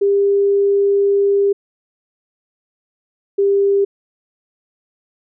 sine tone pair in turn, 400 / 398.1 Hz, G4 / G4, +35 / +27 cents, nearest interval unison, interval 8 cents, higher first, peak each -11 dBFS, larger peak neither, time 0.01-1.53 / 3.38-3.85 s, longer first, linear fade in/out 10 ms, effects none

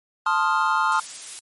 triangle chord, F dominant seventh, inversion first, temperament equal, 880 / 1046.5 / 1244.5 / 1396.9 Hz, A5 / C6 / Eb6 / F6, 0 / 0 / 0 / 0 cents, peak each -22 dBFS, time 0.26-1 s, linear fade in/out 5 ms
blue noise, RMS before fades -33 dBFS, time 0.92-1.39 s, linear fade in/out 0 ms
effects MP3 48 kbps

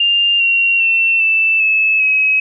sine tone with pitch steps, 2800 / 2749 / 2698 / 2649 / 2600 / 2553 Hz, F7 / F7 / E7 / E7 / E7 / D#7, +4 / -28 / +40 / +8 / -24 / +44 cents, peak -10 dBFS, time 0-2.4 s, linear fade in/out 5 ms, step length 400 ms, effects none

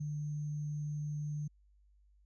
sine tone with sample-and-hold, 149 Hz, D3, 25 cents sharp, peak -35 dBFS, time 0-1.48 s, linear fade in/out 10 ms, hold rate 6300 Hz, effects added 50 Hz sine -63 dBFS peak until 2.25 s + resampled to 24000 Hz

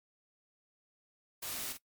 white noise with echo, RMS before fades -40 dBFS, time 1.42-1.73 s, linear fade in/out 10 ms, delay 45 ms, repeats 1, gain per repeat -7 dB, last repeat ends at 1.775 s, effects noise-tail reverb RT60 0.1 s tail -20 dB re dry + MP3 96 kbps

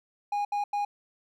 triangle tone bursts at uneven times, 820 Hz, G#5, 22 cents flat, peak -24 dBFS, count 3, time 0.32-0.45 / 0.52-0.64 / 0.73-0.85 s, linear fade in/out 5 ms, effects none

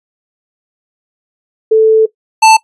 sine / square tone pair in turn, 440 / 883.3 Hz, A4 / A5, 0 / +6 cents, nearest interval octave, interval 1206 cents, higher second, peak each -3 dBFS, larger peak neither, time 1.71-2.06 / 2.42-2.57 s, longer first, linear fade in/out 10 ms, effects noise-tail reverb RT60 0.1 s tail -18 dB re dry + resampled to 24000 Hz

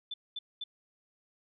sine tone bursts, 3520 Hz, A7, in tune, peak -35 dBFS, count 3, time 0.11-0.64 s, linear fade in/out 5 ms, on 30 ms, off 220 ms, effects none

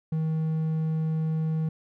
triangle tone, 158.7 Hz, D#3, 35 cents sharp, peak -22 dBFS, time 0.12-1.69 s, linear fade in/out 5 ms, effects none

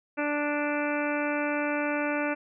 harmonic tone, 293.7 Hz, D4, in tune, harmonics 1 / 2 / 3 / 4 / 5 / 6 / 7 / 8 / 9, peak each -30 / -31 / -36 / -39 / -34 / -40 / -41 / -37 / -40 dBFS, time 0.17-2.35 s, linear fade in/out 20 ms, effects none

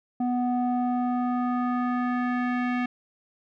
square tone with low-pass filter sweep, 246.9 Hz, B3, in tune, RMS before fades -26 dBFS, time 0.2-2.86 s, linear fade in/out 5 ms, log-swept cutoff 630 to 2200 Hz, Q 2.3, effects none

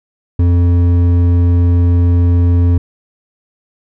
triangle tone with hard clipping, 87.31 Hz, F2, in tune, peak -9 dBFS, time 0.39-2.78 s, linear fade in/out 5 ms, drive 12 dB, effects none

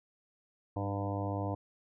harmonic tone with a mistuned harmonic, 100 Hz, G2, 35 cents sharp, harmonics 1 / 2 / 3 / 4 / 5 / 6 / 7 / 8 / 9 / 10, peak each -35 / -44 / -39 / -50 / -42 / -43 / -42 / -48 / -44 / -47 dBFS, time 0.76-1.55 s, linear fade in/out 5 ms, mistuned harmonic 2, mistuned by -44 cents, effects none

